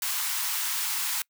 white high-pass noise, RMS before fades -29 dBFS, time 0.02-1.22 s, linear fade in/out 2 ms, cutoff 840 Hz, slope 48 dB/octave, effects noise-tail reverb RT60 0.1 s tail -25 dB re dry

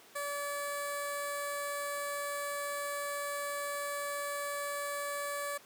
10% pulse tone with notch filter, 574 Hz, D5, 40 cents flat, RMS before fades -37 dBFS, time 0.15-5.58 s, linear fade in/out 10 ms, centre 3000 Hz, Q 0.85, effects pink hiss -57 dBFS RMS until 5.65 s + high-pass 300 Hz 12 dB/octave

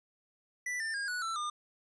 square tone with pitch steps, 1975.5 / 1790.7 / 1623.2 / 1471.4 / 1333.8 / 1209.1 Hz, B6 / A6 / G#6 / F#6 / E6 / D#6, 0 / +30 / -40 / -10 / +20 / -50 cents, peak -34 dBFS, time 0.66-1.5 s, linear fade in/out 5 ms, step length 140 ms, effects resampled to 22050 Hz

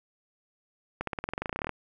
accelerating click train, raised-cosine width 0.5 ms, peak -16 dBFS, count 18, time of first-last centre 1.01-1.693 s, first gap 63 ms, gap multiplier 0.94, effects none

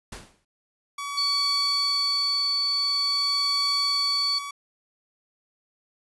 pink noise with exponential decay, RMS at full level -35 dBFS, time 0.12-0.45 s, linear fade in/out 5 ms, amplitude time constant 71 ms
sawtooth tone with tremolo, 1136 Hz, C#6, 42 cents sharp, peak -24 dBFS, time 0.98-4.51 s, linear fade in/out 5 ms, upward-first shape triangle, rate 0.46 Hz, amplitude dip 60%
sine tone, 4482 Hz, C#8, 18 cents sharp, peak -22 dBFS, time 1.17-4.39 s, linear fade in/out 10 ms
effects resampled to 24000 Hz

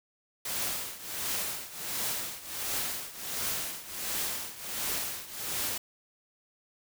white noise with tremolo, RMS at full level -31 dBFS, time 0.45-5.78 s, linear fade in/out 5 ms, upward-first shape triangle, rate 1.4 Hz, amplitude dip 85%, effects none

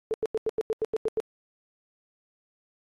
sine tone bursts, 440 Hz, A4, in tune, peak -23 dBFS, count 10, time 0.11-1.201 s, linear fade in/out 0 ms, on 29 ms, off 89 ms, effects AAC 32 kbps

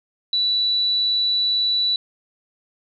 sine tone, 3951 Hz, B7, in tune, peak -17 dBFS, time 0.33-1.96 s, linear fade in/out 2 ms, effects none

